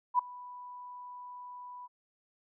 sine tone with ADSR envelope, 987.8 Hz, B5, in tune, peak -20 dBFS, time 0.14-1.88 s, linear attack 49 ms, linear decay 6 ms, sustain -23 dB, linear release 29 ms, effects none

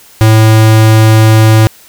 square tone, 110 Hz, A2, in tune, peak -3 dBFS, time 0.21-1.67 s, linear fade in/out 0 ms, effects white hiss -39 dBFS RMS until 1.88 s

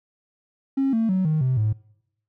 triangle tone with pitch steps, 270.9 / 225.2 / 187.18 / 155.59 / 129.33 / 107.51 Hz, C#4 / A3 / F#3 / D#3 / C3 / A2, -40 / +40 / +20 / 0 / -20 / -40 cents, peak -15 dBFS, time 0.77-1.73 s, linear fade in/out 10 ms, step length 160 ms, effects noise-tail reverb RT60 0.8 s tail -26 dB re dry + tanh soft clip ceiling -15 dBFS

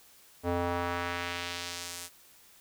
square tone with band-pass filter sweep, 87.31 Hz, F2, in tune, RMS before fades -34 dBFS, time 0.43-2.1 s, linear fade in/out 50 ms, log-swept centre 530 to 10000 Hz, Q 0.95, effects white hiss -58 dBFS RMS until 2.6 s

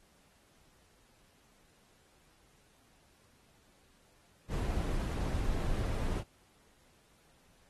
brown noise, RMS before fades -33 dBFS, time 4.48-6.24 s, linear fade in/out 50 ms, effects pink hiss -67 dBFS RMS until 7.69 s + AAC 32 kbps

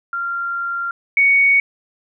sine tone pair in turn, 1385 / 2231 Hz, F6 / C#7, -15 / +11 cents, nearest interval minor sixth, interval 826 cents, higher second, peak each -20 / -10 dBFS, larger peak second, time 0.13-0.91 / 1.17-1.6 s, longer first, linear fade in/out 2 ms, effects none

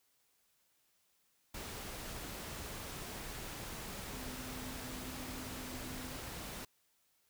sine tone in noise, 254.4 Hz, C4, 48 cents flat, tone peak -48 dBFS, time 4.13-6.16 s, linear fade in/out 5 ms, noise pink, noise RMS -45 dBFS, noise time 1.54-6.65 s, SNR -6 dB, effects white hiss -75 dBFS RMS until 7.29 s

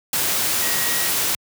sine tone in noise, 1900 Hz, A#6, 33 cents sharp, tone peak -29 dBFS, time 0.62-1.1 s, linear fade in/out 2 ms, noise white, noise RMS -21 dBFS, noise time 0.13-1.35 s, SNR -11 dB, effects high-pass 80 Hz 12 dB/octave

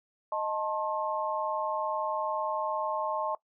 sine chord, A diminished, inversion second, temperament equal with one note detuned, 622.3 / 880 / 1069.1 Hz, Eb5 / A5 / C6, 0 / 0 / +37 cents, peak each -33 dBFS, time 0.32-3.35 s, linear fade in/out 2 ms, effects noise-tail reverb RT60 0.1 s tail -19 dB re dry

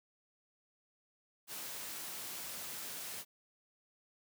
white noise, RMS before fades -44 dBFS, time 1.47-3.25 s, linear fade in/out 50 ms, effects high-pass 100 Hz 12 dB/octave

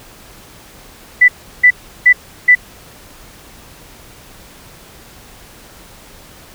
sine tone bursts, 1984 Hz, B6, 7 cents sharp, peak -3 dBFS, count 4, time 1.21-2.552 s, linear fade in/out 10 ms, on 73 ms, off 350 ms, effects pink hiss -40 dBFS RMS until 6.54 s

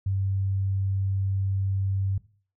sine tone, 97 Hz, G2, 18 cents flat, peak -23 dBFS, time 0.06-2.18 s, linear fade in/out 5 ms, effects noise-tail reverb RT60 0.4 s tail -17 dB re dry

